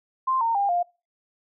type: tone with pitch steps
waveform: sine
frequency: 1046.5 / 916.3 / 802.3 / 702.5 Hz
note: C6 / A#5 / G5 / F5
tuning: 0 / -30 / +40 / +10 cents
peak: -20 dBFS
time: 0.27-0.83 s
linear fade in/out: 10 ms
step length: 140 ms
effects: noise-tail reverb RT60 0.3 s tail -24 dB re dry